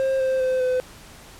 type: tone with pitch steps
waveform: triangle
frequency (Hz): 532 / 523.8 / 515.7 / 507.7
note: C5 / C5 / C5 / B4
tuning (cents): +29 / +2 / -25 / +48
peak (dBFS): -17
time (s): 0-0.8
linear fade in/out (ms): 0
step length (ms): 200
effects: pink hiss -45 dBFS RMS until 1.39 s + low-pass 12000 Hz 12 dB/octave